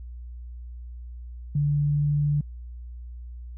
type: tone with pitch glide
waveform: sine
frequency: 145.6 to 146.53 Hz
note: D3 to D3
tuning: -15 to -4 cents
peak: -20 dBFS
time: 1.55-2.41 s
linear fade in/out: 5 ms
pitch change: +11 cents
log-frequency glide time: 1.65-2.04 s
effects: added 60 Hz sine -36 dBFS peak until 3.57 s